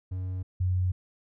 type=tone pair in turn; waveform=triangle / sine; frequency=92.5 / 91.49 Hz; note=F#2 / F#2; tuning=0 / -19 cents; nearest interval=unison; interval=19 cents; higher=first; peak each=-28 / -23 dBFS; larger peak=second; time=0.11-0.43 / 0.6-0.92 s; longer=neither; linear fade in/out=10 ms; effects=none

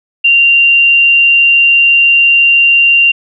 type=tone; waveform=sine; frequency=2773 Hz; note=F7; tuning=13 cents flat; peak=-4 dBFS; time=0.24-3.12 s; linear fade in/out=10 ms; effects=none

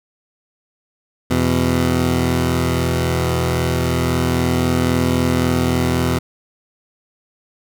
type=tone pair together; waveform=15% pulse; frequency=83.76 / 125.5 Hz; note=E2 / B2; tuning=+28 / +28 cents; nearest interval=perfect fifth; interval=700 cents; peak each=-12 dBFS; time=1.3-6.19 s; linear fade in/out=10 ms; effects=none

